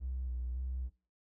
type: tone with vibrato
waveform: triangle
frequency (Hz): 62.7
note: B1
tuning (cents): +27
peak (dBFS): -31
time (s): 0-0.9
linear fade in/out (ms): 50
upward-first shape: square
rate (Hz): 1.8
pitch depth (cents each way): 34
effects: noise-tail reverb RT60 0.4 s tail -23 dB re dry + tanh soft clip ceiling -32 dBFS